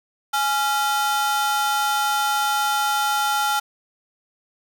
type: ring-modulated tone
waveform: 45% pulse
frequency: 1108.7 Hz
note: C#6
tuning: in tune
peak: -16 dBFS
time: 0.33-3.6 s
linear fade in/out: 10 ms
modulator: 272 Hz
effects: none

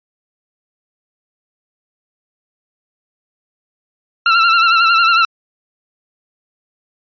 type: tone with vibrato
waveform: sawtooth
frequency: 1358 Hz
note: F6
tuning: 49 cents flat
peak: -5 dBFS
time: 4.26-5.25 s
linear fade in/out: 2 ms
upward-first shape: sine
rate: 11 Hz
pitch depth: 52 cents each way
effects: resampled to 11025 Hz

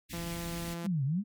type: band-stop noise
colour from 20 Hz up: pink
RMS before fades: -42 dBFS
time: 0.09-0.75 s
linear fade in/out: 20 ms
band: 310 to 1800 Hz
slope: 96 dB/octave
type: tone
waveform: sawtooth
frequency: 169.9 Hz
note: F3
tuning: 47 cents flat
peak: -32 dBFS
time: 0.13-0.87 s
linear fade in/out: 5 ms
type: exponential two-way sweep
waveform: sine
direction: down then up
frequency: 220 to 128.3 to 220 Hz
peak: -27 dBFS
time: 0.83-1.24 s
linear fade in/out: 50 ms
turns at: 1.04 s
effects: MP3 96 kbps

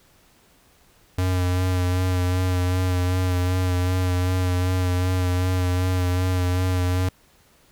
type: tone with vibrato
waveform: square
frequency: 91 Hz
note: F#2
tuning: 28 cents flat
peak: -20 dBFS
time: 1.18-7.09 s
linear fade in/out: 5 ms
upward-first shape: sine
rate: 2.6 Hz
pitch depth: 24 cents each way
effects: pink hiss -57 dBFS RMS until 7.71 s

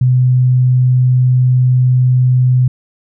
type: tone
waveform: sine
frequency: 126.7 Hz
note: B2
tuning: 45 cents sharp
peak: -7 dBFS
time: 0.01-2.68 s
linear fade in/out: 5 ms
effects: none

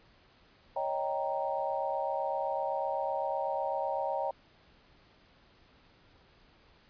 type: chord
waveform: sine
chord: Eb dominant seventh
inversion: third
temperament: equal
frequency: 554.4 / 622.3 / 784 / 932.3 Hz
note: Db5 / Eb5 / G5 / Bb5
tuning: 0 / 0 / 0 / 0 cents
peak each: -35 / -36 / -35 / -36 dBFS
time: 0.76-4.31 s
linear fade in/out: 5 ms
effects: pink hiss -62 dBFS RMS until 6.89 s + resampled to 11025 Hz

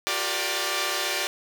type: chord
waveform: 5% pulse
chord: G minor seventh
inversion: third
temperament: equal with one note detuned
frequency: 358 / 392 / 466.2 / 587.3 Hz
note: F4 / G4 / Bb4 / D5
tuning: +43 / 0 / 0 / 0 cents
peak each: -20 / -20 / -22 / -17 dBFS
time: 0.07-1.27 s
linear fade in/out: 0 ms
effects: none

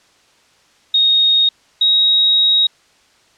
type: tone pair in turn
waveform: sine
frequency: 3729 / 3792 Hz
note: A#7 / A#7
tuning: 0 / +29 cents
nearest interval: unison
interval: 29 cents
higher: second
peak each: -9 dBFS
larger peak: neither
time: 0.94-1.49 / 1.81-2.67 s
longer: second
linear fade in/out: 5 ms
effects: white hiss -53 dBFS RMS until 3.37 s + low-pass 6000 Hz 12 dB/octave

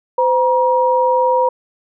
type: tone pair together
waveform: sine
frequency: 512.2 / 952 Hz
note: C5 / A#5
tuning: -37 / +36 cents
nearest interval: major seventh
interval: 1073 cents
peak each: -14 dBFS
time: 0.18-1.49 s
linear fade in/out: 5 ms
effects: none

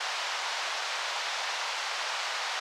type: band-pass noise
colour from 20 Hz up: pink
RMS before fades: -33 dBFS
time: 0-2.6 s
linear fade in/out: 10 ms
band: 730 to 5800 Hz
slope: 24 dB/octave
effects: none

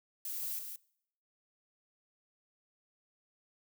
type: noise with echo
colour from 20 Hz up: violet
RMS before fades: -39 dBFS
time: 0.25-0.59 s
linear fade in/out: 2 ms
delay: 170 ms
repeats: 1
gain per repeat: -5 dB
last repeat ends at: 0.76 s
effects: noise-tail reverb RT60 0.7 s tail -23 dB re dry

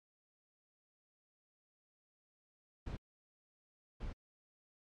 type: noise bursts at uneven times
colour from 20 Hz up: brown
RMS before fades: -42 dBFS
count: 2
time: 2.86-2.97 / 4-4.13 s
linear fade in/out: 10 ms
effects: low-pass 5000 Hz 12 dB/octave + MP3 96 kbps

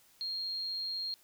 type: tone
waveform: sine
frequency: 4232 Hz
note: C8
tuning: 19 cents sharp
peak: -34 dBFS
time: 0.21-1.14 s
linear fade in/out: 0 ms
effects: white hiss -64 dBFS RMS until 1.23 s

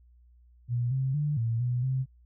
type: tone with pitch steps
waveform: sine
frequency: 120.8 / 132.6 / 148.1 / 114.8 / 123.1 / 131.1 Hz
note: B2 / C3 / D3 / A#2 / B2 / C3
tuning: -38 / +23 / +15 / -26 / -5 / +4 cents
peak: -25 dBFS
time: 0.68-2.06 s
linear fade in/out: 50 ms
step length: 230 ms
effects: added 60 Hz sine -55 dBFS peak until 2.25 s

